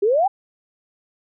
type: exponential sweep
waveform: sine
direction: up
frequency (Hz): 385 to 826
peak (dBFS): -14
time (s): 0.02-0.28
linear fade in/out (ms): 10
effects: none